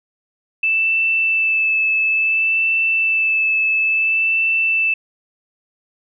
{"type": "tone with vibrato", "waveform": "sine", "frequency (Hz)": 2637, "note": "E7", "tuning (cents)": 0, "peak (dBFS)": -14, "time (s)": [0.63, 4.94], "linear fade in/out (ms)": 5, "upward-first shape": "sine", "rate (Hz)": 0.58, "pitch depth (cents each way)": 17, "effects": []}